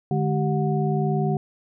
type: tone cluster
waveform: sine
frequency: 150.8 / 211.1 / 387.6 / 729 Hz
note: D3 / G#3 / G4 / F#5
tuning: +46 / +29 / -20 / -26 cents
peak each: -22 / -27 / -27 / -29 dBFS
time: 0.11-1.37 s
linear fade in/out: 2 ms
effects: none